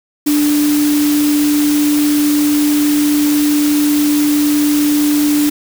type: tone in noise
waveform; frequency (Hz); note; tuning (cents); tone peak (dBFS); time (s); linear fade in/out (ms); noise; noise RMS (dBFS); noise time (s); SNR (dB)
sine; 295; D4; +8; -10; 0.26-5.5; 10; white; -22; 0.26-5.5; +9
effects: none